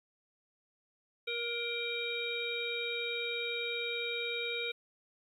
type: harmonic tone with a mistuned harmonic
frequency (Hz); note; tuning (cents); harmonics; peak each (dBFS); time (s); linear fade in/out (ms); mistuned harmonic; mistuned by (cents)
471.9; A#4; +21; 1 / 3 / 5 / 7 / 8; -39 / -45 / -37 / -46 / -39; 1.27-4.72; 10; 7; -79
effects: 11-bit